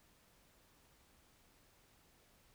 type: silence
effects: pink hiss -69 dBFS RMS until 2.54 s